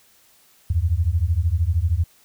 sine beating tone pair, 77.9 / 90.9 Hz, D#2 / F#2, +3 / -30 cents, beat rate 13 Hz, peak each -20 / -20 dBFS, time 0.7-2.04 s, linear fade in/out 5 ms, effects white hiss -56 dBFS RMS until 2.24 s

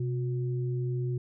sine tone pair together, 127.63 / 361 Hz, C3 / F#4, -43 / -43 cents, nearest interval octave + tritone, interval 1800 cents, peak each -28 / -37 dBFS, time 0-1.18 s, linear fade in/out 5 ms, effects none

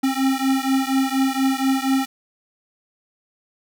square beating tone pair, 265.1 / 269.3 Hz, C4 / C#4, +23 / -50 cents, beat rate 4.2 Hz, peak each -21 / -22 dBFS, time 0.03-2.06 s, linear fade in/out 10 ms, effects none

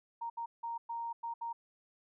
sine tone bursts at uneven times, 930 Hz, A#5, 4 cents flat, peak -36 dBFS, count 6, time 0.21-0.3 / 0.37-0.46 / 0.63-0.78 / 0.89-1.13 / 1.23-1.34 / 1.41-1.53 s, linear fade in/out 10 ms, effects none

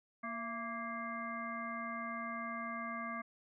harmonic tone with a mistuned harmonic, 233.1 Hz, A#3, in tune, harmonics 1 / 3 / 5 / 7 / 9, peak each -45 / -47 / -42 / -49 / -46 dBFS, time 0.23-3.22 s, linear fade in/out 10 ms, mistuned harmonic 3, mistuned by -70 cents, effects none

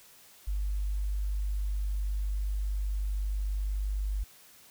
sine tone, 49.96 Hz, G1, 34 cents sharp, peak -28 dBFS, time 0.47-4.24 s, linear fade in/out 10 ms, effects white hiss -56 dBFS RMS until 4.7 s

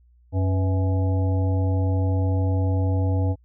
harmonic tone with a mistuned harmonic, 93.1 Hz, F#2, 11 cents sharp, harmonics 1 / 3 / 5 / 7 / 9, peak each -19 / -29 / -33 / -36 / -38 dBFS, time 0.32-3.36 s, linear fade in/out 50 ms, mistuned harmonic 5, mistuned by +100 cents, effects added 60 Hz sine -53 dBFS peak until 3.44 s

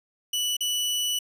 sawtooth tone with dropouts, 2960 Hz, F#7, in tune, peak -21 dBFS, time 0.33-1.19 s, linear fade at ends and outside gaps 5 ms, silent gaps 0.568-0.606 s, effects resampled to 32000 Hz + 10-bit

